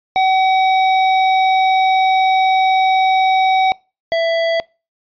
square tone pair in turn, 758 / 663.4 Hz, F#5 / E5, +42 / +11 cents, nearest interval major second, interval 231 cents, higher first, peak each -12 / -14 dBFS, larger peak first, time 0.16-3.72 / 4.12-4.6 s, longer first, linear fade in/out 0 ms, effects noise-tail reverb RT60 0.3 s tail -24 dB re dry + resampled to 11025 Hz

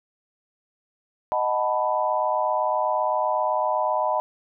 sine chord, B dominant seventh, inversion first, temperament equal, 622.3 / 740 / 880 / 987.8 Hz, D#5 / F#5 / A5 / B5, 0 / 0 / 0 / 0 cents, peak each -25 / -28 / -27 / -25 dBFS, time 1.32-4.2 s, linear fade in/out 0 ms, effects none

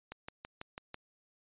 click train, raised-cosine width 0.3 ms, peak -26 dBFS, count 6, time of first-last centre 0.12-0.944 s, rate 6.07 Hz, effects resampled to 8000 Hz

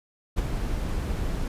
brown noise with ADSR envelope, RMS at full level -22 dBFS, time 0.36-1.48 s, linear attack 26 ms, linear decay 20 ms, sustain -6 dB, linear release 3 ms, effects resampled to 32000 Hz

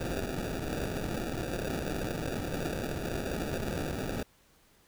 blue noise with sample-and-hold, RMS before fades -34 dBFS, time 0-4.23 s, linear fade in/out 5 ms, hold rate 1050 Hz, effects pink hiss -64 dBFS RMS until 4.87 s

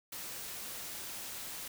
white noise, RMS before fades -43 dBFS, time 0.12-1.68 s, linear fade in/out 5 ms, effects none

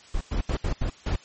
brown noise bursts at uneven times, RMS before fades -25 dBFS, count 6, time 0.14-0.21 / 0.31-0.41 / 0.49-0.57 / 0.64-0.73 / 0.81-0.9 / 1.06-1.16 s, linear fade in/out 5 ms, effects white hiss -51 dBFS RMS until 1.24 s + MP3 32 kbps

